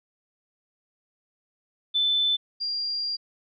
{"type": "tone pair in turn", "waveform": "sine", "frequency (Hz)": [3520, 4777], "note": ["A7", "D8"], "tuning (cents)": [0, 29], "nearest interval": "perfect fourth", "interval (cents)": 529, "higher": "second", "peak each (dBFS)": [-20, -26], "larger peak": "first", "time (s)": [[1.94, 2.37], [2.6, 3.17]], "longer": "second", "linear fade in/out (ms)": 20, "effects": []}